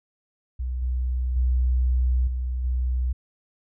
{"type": "tone with level steps", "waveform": "sine", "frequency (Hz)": 62.6, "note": "B1", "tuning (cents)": 24, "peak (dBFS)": [-25, -22, -18, -24, -21], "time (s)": [0.59, 3.13], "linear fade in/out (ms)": 10, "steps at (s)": [0.82, 1.36, 2.27, 2.64], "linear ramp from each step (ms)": 5, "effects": []}